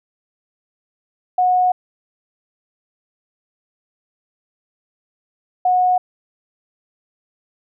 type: tone bursts at uneven times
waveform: sine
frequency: 730 Hz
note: F#5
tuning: 24 cents flat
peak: -12 dBFS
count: 2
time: 1.38-1.72 / 5.65-5.98 s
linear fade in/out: 5 ms
effects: none